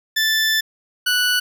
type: tone pair in turn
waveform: 20% pulse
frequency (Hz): 1760 / 1480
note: A6 / F#6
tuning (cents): 0 / 0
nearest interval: minor third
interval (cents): 300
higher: first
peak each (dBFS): -11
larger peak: neither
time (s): 0.16-0.61 / 1.06-1.4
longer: first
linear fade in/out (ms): 10
effects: none